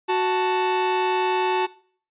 45% pulse tone pair together, 370 / 880 Hz, F#4 / A5, 0 / 0 cents, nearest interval octave + minor third, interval 1500 cents, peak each -22 dBFS, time 0.08-1.67 s, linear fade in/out 20 ms, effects noise-tail reverb RT60 0.5 s tail -21 dB re dry + resampled to 8000 Hz

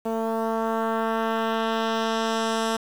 10% pulse tone with low-pass filter sweep, 224.5 Hz, A3, 35 cents sharp, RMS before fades -25 dBFS, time 0.05-2.77 s, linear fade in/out 10 ms, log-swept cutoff 650 to 9600 Hz, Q 0.92, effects 7-bit

